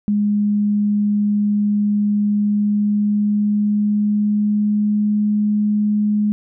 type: tone with pitch glide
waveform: sine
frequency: 206.8 to 209.3 Hz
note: G#3 to G#3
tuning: -7 to +14 cents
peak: -14 dBFS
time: 0.08-6.32 s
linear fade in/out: 0 ms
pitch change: +21 cents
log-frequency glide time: 2.28-5.15 s
effects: none